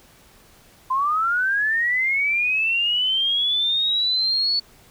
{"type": "linear sweep", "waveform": "sine", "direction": "up", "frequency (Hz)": [1020, 4459], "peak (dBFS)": -18, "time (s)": [0.9, 4.6], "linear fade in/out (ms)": 10, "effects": ["pink hiss -52 dBFS RMS until 4.9 s"]}